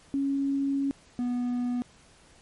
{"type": "tone pair in turn", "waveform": ["sine", "triangle"], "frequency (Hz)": [276.5, 245], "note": ["C#4", "B3"], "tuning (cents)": [-4, -14], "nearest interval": "major second", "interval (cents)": 210, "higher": "first", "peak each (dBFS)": -24, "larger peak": "neither", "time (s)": [[0.14, 0.91], [1.19, 1.82]], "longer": "first", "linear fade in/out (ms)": 0, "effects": ["pink hiss -57 dBFS RMS until 2.41 s", "MP3 48 kbps"]}